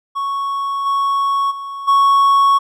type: tone with level steps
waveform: triangle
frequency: 1108.7 Hz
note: C#6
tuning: in tune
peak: -16 / -12 / -23 / -7 dBFS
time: 0.15-2.59 s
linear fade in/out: 20 ms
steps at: 0.85 / 1.5 / 1.87 s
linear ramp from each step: 20 ms
effects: none